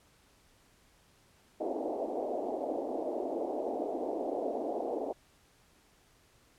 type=band-pass noise; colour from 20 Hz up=white; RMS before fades=-35 dBFS; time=1.6-5.13 s; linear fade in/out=10 ms; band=260 to 740 Hz; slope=48 dB/octave; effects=pink hiss -65 dBFS RMS until 6.58 s + low-pass 12000 Hz 12 dB/octave